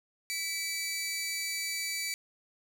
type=tone pair together; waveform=15% pulse; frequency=1975.5 / 2298 Hz; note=B6 / D7; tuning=0 / -38 cents; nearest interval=minor third; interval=262 cents; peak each=-35 / -26 dBFS; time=0.3-2.14 s; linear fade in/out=0 ms; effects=10-bit